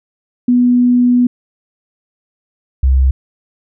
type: tone pair in turn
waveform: sine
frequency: 245.6 / 65.81 Hz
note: B3 / C2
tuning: -9 / +11 cents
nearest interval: octave + major seventh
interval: 2280 cents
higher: first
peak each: -7 dBFS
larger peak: neither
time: 0.48-1.27 / 2.83-3.11 s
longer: first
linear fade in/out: 5 ms
effects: none